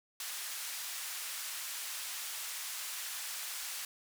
white band-pass noise, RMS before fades -41 dBFS, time 0.2-3.85 s, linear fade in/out 2 ms, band 1100 to 13000 Hz, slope 12 dB/octave, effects none

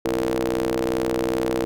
sawtooth ring-modulated tone, 62.6 Hz, B1, 24 cents sharp, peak -14 dBFS, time 0.05-1.65 s, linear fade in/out 0 ms, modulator 396 Hz, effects none

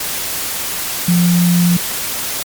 sine tone in noise, 174.61 Hz, F3, in tune, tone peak -9 dBFS, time 1.08-1.77 s, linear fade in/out 5 ms, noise white, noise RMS -21 dBFS, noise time 0-2.43 s, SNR +9 dB, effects MP3 96 kbps

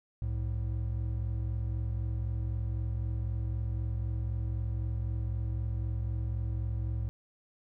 triangle tone pair together, 64.4 / 108.31 Hz, C2 / A2, -27 / -27 cents, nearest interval major sixth, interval 900 cents, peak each -31 / -31 dBFS, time 0.22-7.09 s, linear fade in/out 0 ms, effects none

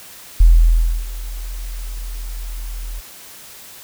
sine tone with ADSR envelope, 41.4 Hz, E1, 8 cents sharp, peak -4 dBFS, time 0.4-3.01 s, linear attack 7 ms, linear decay 640 ms, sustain -20 dB, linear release 27 ms, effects white hiss -39 dBFS RMS until 3.83 s

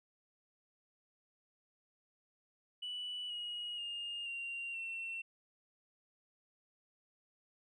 sine tone with pitch steps, 2960 / 2894 / 2830 / 2767 / 2705 Hz, F#7 / F#7 / F7 / F7 / E7, 0 / -39 / +22 / -17 / +44 cents, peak -38 dBFS, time 2.82-5.22 s, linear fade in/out 10 ms, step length 480 ms, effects tanh soft clip ceiling -36 dBFS

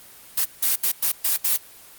blue noise bursts at uneven times, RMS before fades -20 dBFS, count 6, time 0.37-0.45 / 0.62-0.76 / 0.83-0.92 / 1.02-1.12 / 1.24-1.37 / 1.44-1.57 s, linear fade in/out 10 ms, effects white hiss -46 dBFS RMS until 1.98 s + Opus 24 kbps

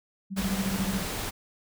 sine tone with tremolo, 193.3 Hz, G3, 24 cents flat, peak -24 dBFS, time 0.3-1.04 s, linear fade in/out 50 ms, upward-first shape sine, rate 14 Hz, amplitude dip 80%
pink noise, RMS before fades -33 dBFS, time 0.36-1.31 s, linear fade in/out 20 ms
effects none

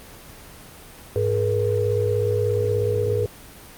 sine tone cluster, 103 / 423.8 / 480.4 Hz, G#2 / G#4 / B4, -14 / +35 / -48 cents, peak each -23 dBFS, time 1.16-3.26 s, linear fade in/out 0 ms, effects pink hiss -43 dBFS RMS until 3.77 s + Opus 24 kbps

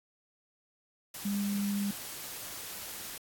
sine tone in noise, 201.8 Hz, G#3, 49 cents flat, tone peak -29 dBFS, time 1.25-1.91 s, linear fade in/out 5 ms, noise white, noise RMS -42 dBFS, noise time 1.14-3.18 s, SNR +10 dB, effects AAC 64 kbps

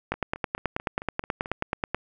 two click trains, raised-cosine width 0.5 ms, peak -22 / -10 dBFS, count 7 / 18, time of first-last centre 0.14-1.459 / 0.12-1.946 s, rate 4.55 / 9.31 Hz, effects none

